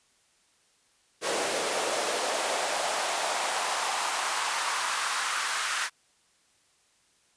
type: noise with high-pass filter sweep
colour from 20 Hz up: pink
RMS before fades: -29 dBFS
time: 1.21-5.9 s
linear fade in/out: 50 ms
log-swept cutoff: 450 to 1400 Hz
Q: 2.1
effects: white hiss -66 dBFS RMS until 7.36 s + resampled to 22050 Hz